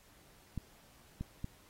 clicks, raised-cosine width 5 ms, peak -25 dBFS, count 3, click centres 0.577 / 1.21 / 1.444 s, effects pink hiss -63 dBFS RMS until 1.69 s + AAC 48 kbps

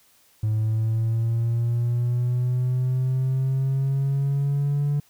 triangle linear sweep, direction up, 107.7 to 145.2 Hz, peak -17 dBFS, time 0.43-5 s, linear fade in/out 5 ms, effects tanh soft clip ceiling -15 dBFS + white hiss -59 dBFS RMS until 5.09 s

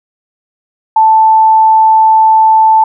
sine tone, 880 Hz, A5, in tune, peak -3 dBFS, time 0.96-2.84 s, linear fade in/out 5 ms, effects none

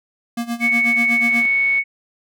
square tone with tremolo, 235 Hz, A#3, 14 cents sharp, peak -20 dBFS, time 0.37-1.46 s, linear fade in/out 5 ms, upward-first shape sine, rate 8.2 Hz, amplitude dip 85%
sine tone, 2217 Hz, C#7, in tune, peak -14 dBFS, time 0.6-1.84 s, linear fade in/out 50 ms
click train, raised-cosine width 0.3 ms, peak -23 dBFS, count 54, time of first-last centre 1.31-1.783 s, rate 112 Hz
effects none

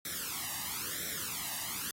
white noise with flanger, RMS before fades -38 dBFS, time 0.05-1.91 s, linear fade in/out 2 ms, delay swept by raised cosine 0.52 to 1.07 ms, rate 1 Hz, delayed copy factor +0.85, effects high-pass 80 Hz 12 dB/octave + AAC 48 kbps

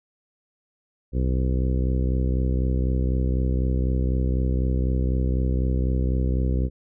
harmonic tone, 64 Hz, C2, 38 cents flat, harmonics 1 / 2 / 3 / 4 / 5 / 6 / 7 / 8, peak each -21 / -27 / -31 / -33 / -35 / -37 / -38 / -39 dBFS, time 1.12-6.7 s, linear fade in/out 50 ms, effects none

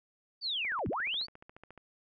sine linear two-way sweep, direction down then up, 4699 to 58.7 to 4699 Hz, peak -31 dBFS, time 0.41-1.27 s, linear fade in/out 50 ms, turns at 0.88 s
click train, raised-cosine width 0.5 ms, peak -35 dBFS, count 17, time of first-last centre 0.65-1.777 s, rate 14.2 Hz
effects none

